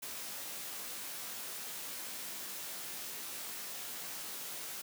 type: noise with comb filter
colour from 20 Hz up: white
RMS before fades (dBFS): -43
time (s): 0.02-4.82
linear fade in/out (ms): 10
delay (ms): 19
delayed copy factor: -0.7
effects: high-pass 150 Hz 12 dB/octave